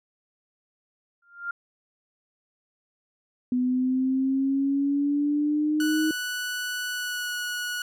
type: tone with exponential growth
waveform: sine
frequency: 1396.9 Hz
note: F6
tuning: in tune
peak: -25 dBFS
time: 1.22-1.51 s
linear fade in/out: 5 ms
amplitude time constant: 63 ms
type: exponential sweep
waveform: sine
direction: up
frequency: 248.6 to 314.7 Hz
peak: -21 dBFS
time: 3.52-6.11 s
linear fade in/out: 2 ms
type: tone with pitch glide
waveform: sawtooth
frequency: 1480 to 1463.8 Hz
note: F#6 to F#6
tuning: 0 to -19 cents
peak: -25 dBFS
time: 5.8-7.82 s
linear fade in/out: 2 ms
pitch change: -19 cents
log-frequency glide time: 6.9-7.37 s
effects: none